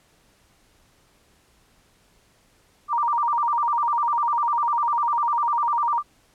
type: tone with vibrato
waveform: sine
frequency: 1056 Hz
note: C6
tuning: 16 cents sharp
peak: -19 dBFS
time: 2.88-6.03 s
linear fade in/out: 50 ms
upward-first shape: square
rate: 10 Hz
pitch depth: 200 cents each way
effects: pink hiss -60 dBFS RMS until 6.34 s + low-pass 12000 Hz 12 dB/octave